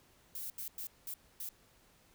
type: noise bursts at uneven times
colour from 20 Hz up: violet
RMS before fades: -42 dBFS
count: 5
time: 0.35-0.5 / 0.58-0.68 / 0.78-0.87 / 1.07-1.14 / 1.4-1.49 s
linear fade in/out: 2 ms
effects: pink hiss -66 dBFS RMS until 2.14 s